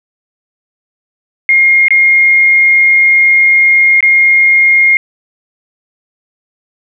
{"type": "tone with dropouts", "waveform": "sine", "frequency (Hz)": 2134, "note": "C7", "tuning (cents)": 34, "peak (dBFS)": -4, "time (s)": [1.49, 4.97], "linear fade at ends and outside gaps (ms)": 1, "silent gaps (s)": [[1.883, 1.906], [4.006, 4.027]], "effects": []}